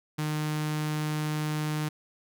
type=tone with notch filter; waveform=sawtooth; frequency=152.6 Hz; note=D#3; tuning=33 cents flat; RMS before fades=-30 dBFS; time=0.18-1.89 s; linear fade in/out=10 ms; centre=550 Hz; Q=1.8; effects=none